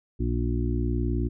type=harmonic tone; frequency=59.4 Hz; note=A#1; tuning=33 cents sharp; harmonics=1 / 2 / 4 / 5 / 6; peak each=-26 / -29 / -32 / -33 / -34 dBFS; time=0.19-1.29 s; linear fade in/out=20 ms; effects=none